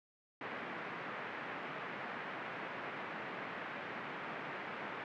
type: band-pass noise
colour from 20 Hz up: white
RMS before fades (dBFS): -44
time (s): 0.41-5.04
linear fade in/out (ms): 2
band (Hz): 140 to 2100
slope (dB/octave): 24
effects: none